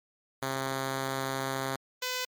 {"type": "tone pair in turn", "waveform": "5% pulse", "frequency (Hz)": [134, 504.2], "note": ["C3", "B4"], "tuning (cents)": [42, 36], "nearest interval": "octave + major seventh", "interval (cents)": 2294, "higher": "second", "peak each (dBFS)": -19, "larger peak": "neither", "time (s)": [[0.42, 1.76], [2.02, 2.25]], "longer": "first", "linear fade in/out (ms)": 5, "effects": ["MP3 96 kbps"]}